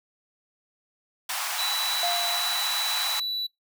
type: high-pass noise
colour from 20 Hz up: pink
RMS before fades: -30 dBFS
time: 1.29-3.2 s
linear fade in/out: 5 ms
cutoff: 720 Hz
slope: 48 dB/octave
type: tone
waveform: triangle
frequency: 3951 Hz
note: B7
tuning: in tune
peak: -25 dBFS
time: 1.58-3.47 s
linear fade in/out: 10 ms
type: tone with exponential decay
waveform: triangle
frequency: 698.5 Hz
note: F5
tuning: in tune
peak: -23 dBFS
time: 2.03-3.14 s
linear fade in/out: 2 ms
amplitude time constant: 240 ms
effects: noise-tail reverb RT60 0.2 s tail -25 dB re dry